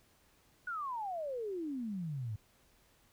sine exponential sweep, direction down, 1491 to 101.5 Hz, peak -36 dBFS, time 0.67-2.36 s, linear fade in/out 5 ms, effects pink hiss -68 dBFS RMS until 3.12 s

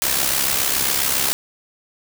white noise with amplitude modulation, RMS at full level -17 dBFS, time 0.02-1.33 s, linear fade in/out 0 ms, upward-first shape sine, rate 67.3 Hz, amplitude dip 60%, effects none

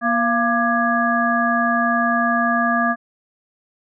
harmonic tone with a mistuned harmonic, 237.8 Hz, A#3, 35 cents sharp, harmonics 1 / 3 / 5 / 7, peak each -21 / -21 / -21 / -21 dBFS, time 0.01-2.96 s, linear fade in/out 50 ms, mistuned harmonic 3, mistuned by -63 cents, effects none

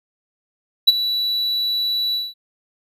triangle tone with ADSR envelope, 3941 Hz, B7, 4 cents flat, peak -3 dBFS, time 0.87-2.34 s, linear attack 14 ms, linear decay 26 ms, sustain -14 dB, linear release 200 ms, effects none

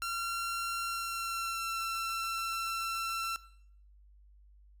sawtooth tone with pitch glide, 1370 to 1346.5 Hz, F6 to E6, -34 to +36 cents, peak -30 dBFS, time 0.02-3.36 s, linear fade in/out 0 ms, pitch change -30 cents, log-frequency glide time 0.84-1.78 s, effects noise-tail reverb RT60 0.7 s tail -19 dB re dry + added 50 Hz sine -56 dBFS peak until 4.8 s

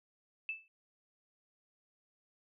sine tone with exponential decay, 2634 Hz, E7, 2 cents flat, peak -32 dBFS, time 0.49-0.68 s, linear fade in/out 1 ms, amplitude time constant 41 ms, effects none

